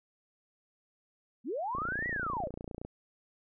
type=linear two-way sweep; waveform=sine; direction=up then down; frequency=194 to 1975.5 to 448.9 Hz; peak=-32 dBFS; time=1.44-2.5 s; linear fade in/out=50 ms; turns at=2.08 s
type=click train; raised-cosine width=2 ms; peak=-27 dBFS; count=33; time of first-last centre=1.75-2.85 s; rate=29.1 Hz
effects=none